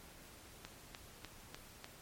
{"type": "click train", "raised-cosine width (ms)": 0.2, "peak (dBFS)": -28, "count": 5, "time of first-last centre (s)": [0.65, 1.844], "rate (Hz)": 3.35, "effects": ["pink hiss -57 dBFS RMS until 2.01 s", "MP3 64 kbps"]}